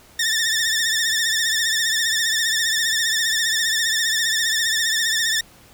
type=tone with vibrato; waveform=15% pulse; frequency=1797 Hz; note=A6; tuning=36 cents sharp; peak=-12 dBFS; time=0.19-5.41 s; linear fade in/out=5 ms; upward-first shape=triangle; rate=15 Hz; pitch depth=82 cents each way; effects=pink hiss -49 dBFS RMS until 5.73 s